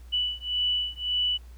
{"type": "beating tone pair", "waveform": "sine", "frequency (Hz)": [2964, 2965.8], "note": ["F#7", "F#7"], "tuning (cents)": [2, 3], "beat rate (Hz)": 1.8, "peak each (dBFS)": -28, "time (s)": [0.12, 1.38], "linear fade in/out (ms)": 20, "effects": ["added 60 Hz sine -43 dBFS peak until 1.57 s", "pink hiss -60 dBFS RMS until 1.57 s"]}